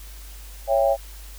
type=chord; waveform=sine; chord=C# diminished; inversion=none; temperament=just; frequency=554.4 / 665.2 / 798.3 Hz; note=C#5 / E5 / G5; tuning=0 / +16 / +31 cents; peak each=-19 / -21 / -23 dBFS; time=0.67-0.97 s; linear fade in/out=50 ms; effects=added 50 Hz sine -38 dBFS peak until 1.38 s + white hiss -46 dBFS RMS until 1.38 s